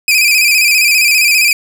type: tone with vibrato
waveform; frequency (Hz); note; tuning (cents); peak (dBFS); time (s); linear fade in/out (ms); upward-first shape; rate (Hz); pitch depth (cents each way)
sawtooth; 2441; D#7; -34; -4; 0.08-1.53; 2; square; 15; 59
effects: none